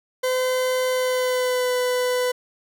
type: tone with pitch glide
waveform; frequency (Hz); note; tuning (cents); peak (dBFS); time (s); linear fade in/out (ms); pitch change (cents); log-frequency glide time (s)
40% pulse; 511 to 499; C5 to B4; -41 to +18; -19; 0.23-2.32; 10; -41; 0.91-1.74
effects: none